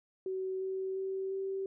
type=tone with pitch steps; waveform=sine; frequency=377.3 / 380.4 / 383.5 / 386.6 Hz; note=F#4 / F#4 / G4 / G4; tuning=+34 / +48 / -38 / -24 cents; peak=-33 dBFS; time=0.26-1.66 s; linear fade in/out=2 ms; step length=350 ms; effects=none